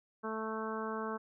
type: harmonic tone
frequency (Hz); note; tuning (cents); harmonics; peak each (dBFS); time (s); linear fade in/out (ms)
220; A3; 0; 1 / 2 / 3 / 4 / 5 / 6 / 7; -41 / -40 / -46 / -45 / -42 / -45 / -47; 0.23-1.18; 20
effects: none